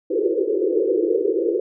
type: band-pass noise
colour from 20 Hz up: pink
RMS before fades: -20 dBFS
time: 0.1-1.6 s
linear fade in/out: 5 ms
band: 330 to 500 Hz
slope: 96 dB/octave
effects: none